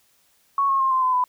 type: tone with pitch steps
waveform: sine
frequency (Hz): 1108.7 / 1085.9 / 1063.5 / 1041.6 / 1020.2 / 999.2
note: C#6 / C#6 / C6 / C6 / C6 / B5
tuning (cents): 0 / -36 / +28 / -8 / -44 / +20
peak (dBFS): -17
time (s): 0.58-1.24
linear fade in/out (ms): 2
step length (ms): 110
effects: white hiss -62 dBFS RMS until 1.28 s